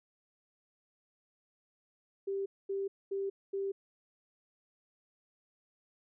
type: tone bursts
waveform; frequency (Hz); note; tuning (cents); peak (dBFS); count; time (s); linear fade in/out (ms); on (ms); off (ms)
sine; 392.6; G4; +3; -32; 4; 2.27-3.72; 10; 190; 230
effects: none